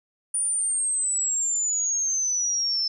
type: exponential sweep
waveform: sine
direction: down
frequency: 9500 to 5274 Hz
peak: -22 dBFS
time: 0.34-2.88 s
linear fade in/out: 5 ms
effects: none